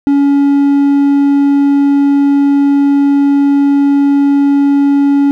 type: tone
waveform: triangle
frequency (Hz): 281.6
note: C#4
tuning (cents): +27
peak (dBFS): -4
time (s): 0.07-5.31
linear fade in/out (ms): 0
effects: none